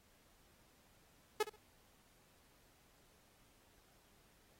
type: tone with echo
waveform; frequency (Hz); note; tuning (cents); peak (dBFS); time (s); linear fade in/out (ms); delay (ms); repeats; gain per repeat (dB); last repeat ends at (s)
sawtooth; 426.2; G#4; +45; -27; 1.4-1.43; 5; 66; 2; -14; 1.562
effects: pink hiss -70 dBFS RMS until 4.59 s + AAC 48 kbps